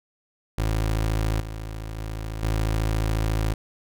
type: tone with level steps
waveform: 25% pulse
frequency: 54.1 Hz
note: A1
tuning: 29 cents flat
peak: -18 / -28 / -26 / -18 dBFS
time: 0.58-3.54 s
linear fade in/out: 5 ms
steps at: 1.4 / 1.98 / 2.43 s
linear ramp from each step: 2 ms
effects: none